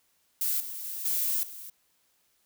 violet noise with level steps, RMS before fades -28 / -38 / -36 / -28 / -43 dBFS, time 0.41-1.7 s, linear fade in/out 5 ms, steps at 0.6 / 0.84 / 1.05 / 1.43 s, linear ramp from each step 2 ms, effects white hiss -70 dBFS RMS until 2.45 s

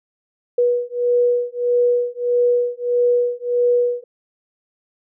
sine beating tone pair, 485.2 / 486.8 Hz, B4 / B4, -31 / -25 cents, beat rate 1.6 Hz, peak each -18 dBFS, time 0.58-4.04 s, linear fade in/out 5 ms, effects none

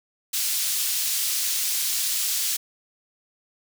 pink high-pass noise, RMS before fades -25 dBFS, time 0.33-2.57 s, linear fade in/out 10 ms, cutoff 4500 Hz, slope 12 dB/octave, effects none

